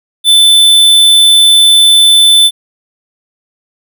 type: tone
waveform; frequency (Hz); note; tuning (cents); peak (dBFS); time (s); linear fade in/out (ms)
square; 3520; A7; 0; -3; 0.24-2.51; 50
effects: none